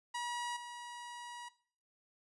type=tone with level steps; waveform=sawtooth; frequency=962 Hz; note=B5; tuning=46 cents flat; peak=-33 / -41 dBFS; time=0.14-1.49 s; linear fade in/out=10 ms; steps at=0.56 s; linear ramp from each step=10 ms; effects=noise-tail reverb RT60 0.5 s tail -18 dB re dry + resampled to 24000 Hz